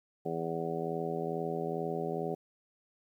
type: harmonic tone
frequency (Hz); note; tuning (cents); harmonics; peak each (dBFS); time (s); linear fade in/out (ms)
82.3; E2; -2; 2 / 3 / 4 / 5 / 6 / 7 / 8 / 9; -39 / -43 / -42 / -36 / -43 / -41 / -49 / -40; 0.25-2.35; 10
effects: 11-bit